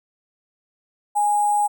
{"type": "tone with sample-and-hold", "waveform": "sine", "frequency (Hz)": 828, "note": "G#5", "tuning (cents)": -5, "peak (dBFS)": -16, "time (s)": [1.15, 1.68], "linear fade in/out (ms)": 20, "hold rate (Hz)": 8820, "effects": []}